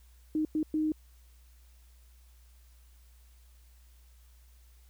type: tone bursts at uneven times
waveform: sine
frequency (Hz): 309.8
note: D#4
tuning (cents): -7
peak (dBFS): -26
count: 3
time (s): 0.35-0.45 / 0.55-0.63 / 0.74-0.92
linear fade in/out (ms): 2
effects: added 60 Hz sine -55 dBFS peak until 4.89 s + white hiss -67 dBFS RMS until 4.89 s